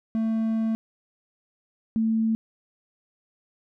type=tone pair in turn; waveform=triangle / sine; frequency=223 / 223 Hz; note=A3 / A3; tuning=+23 / +23 cents; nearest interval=unison; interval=0 cents; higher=neither; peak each=-20 dBFS; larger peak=neither; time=0.15-0.75 / 1.96-2.35 s; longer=first; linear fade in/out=0 ms; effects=none